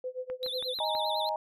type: tone with tremolo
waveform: sine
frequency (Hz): 508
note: B4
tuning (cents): +49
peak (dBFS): -31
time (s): 0.04-0.74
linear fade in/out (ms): 2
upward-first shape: sine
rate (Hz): 8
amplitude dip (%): 95
type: click train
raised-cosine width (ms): 0.5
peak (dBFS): -29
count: 5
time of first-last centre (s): 0.3-0.951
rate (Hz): 6.14
type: tone with vibrato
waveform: triangle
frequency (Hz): 3789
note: A#7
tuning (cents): +27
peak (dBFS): -32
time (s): 0.43-1.29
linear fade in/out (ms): 0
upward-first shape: sine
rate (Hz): 9.7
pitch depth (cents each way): 160
type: chord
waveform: sine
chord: D# suspended fourth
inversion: none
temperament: equal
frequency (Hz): 622.3 / 830.6 / 932.3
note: D#5 / G#5 / A#5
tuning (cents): 0 / 0 / 0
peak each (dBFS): -33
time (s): 0.8-1.36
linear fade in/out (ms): 2
effects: none